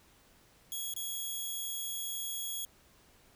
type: tone with dropouts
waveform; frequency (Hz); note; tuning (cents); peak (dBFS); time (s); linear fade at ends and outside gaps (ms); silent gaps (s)
5% pulse; 3334; G#7; +6; -28; 0.72-2.65; 1; 0.938-0.963
effects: pink hiss -63 dBFS RMS until 3.35 s